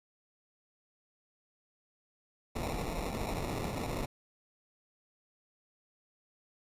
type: noise with sample-and-hold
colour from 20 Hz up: pink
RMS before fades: -36 dBFS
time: 2.55-4.06 s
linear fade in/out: 10 ms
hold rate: 1575 Hz
effects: resampled to 32000 Hz